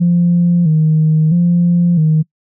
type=tone with vibrato; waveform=sine; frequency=164.81 Hz; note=E3; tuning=in tune; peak=-7 dBFS; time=0-2.23 s; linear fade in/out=20 ms; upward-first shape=square; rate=0.76 Hz; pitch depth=90 cents each way; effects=noise-tail reverb RT60 0.1 s tail -25 dB re dry + tanh soft clip ceiling -4 dBFS